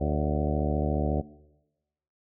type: harmonic tone with a mistuned harmonic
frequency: 74.3 Hz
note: D2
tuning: 21 cents sharp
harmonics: 1 / 2 / 3 / 4 / 5 / 6 / 7 / 8 / 9 / 10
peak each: -28 / -31 / -33 / -34 / -35 / -36 / -36 / -37 / -38 / -38 dBFS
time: 0-1.22 s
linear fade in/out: 20 ms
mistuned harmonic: 7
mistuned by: +76 cents
effects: noise-tail reverb RT60 1.0 s tail -20 dB re dry